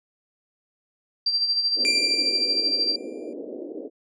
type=tone with tremolo; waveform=sine; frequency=4710 Hz; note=D8; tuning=4 cents sharp; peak=-18 dBFS; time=1.26-2.96 s; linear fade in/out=5 ms; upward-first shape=sine; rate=13 Hz; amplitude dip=55%
type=band-pass noise; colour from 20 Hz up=pink; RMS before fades=-35 dBFS; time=1.75-3.9 s; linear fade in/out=50 ms; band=260 to 560 Hz; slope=48 dB/octave
type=tone with exponential decay; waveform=sawtooth; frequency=2376 Hz; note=D7; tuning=20 cents sharp; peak=-17 dBFS; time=1.85-3.33 s; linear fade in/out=0 ms; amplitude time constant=320 ms
effects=resampled to 22050 Hz